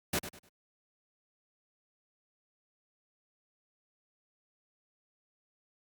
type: noise with echo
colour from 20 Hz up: pink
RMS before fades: -30 dBFS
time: 0.13-0.19 s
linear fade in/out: 5 ms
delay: 100 ms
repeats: 3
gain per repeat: -11 dB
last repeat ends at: 0.49 s
effects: high-pass 80 Hz 12 dB/octave + Opus 48 kbps